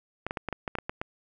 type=clicks; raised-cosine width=0.5 ms; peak=-16 dBFS; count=10; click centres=0.266 / 0.309 / 0.372 / 0.487 / 0.527 / 0.678 / 0.753 / 0.786 / 0.895 / 1.015 s; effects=none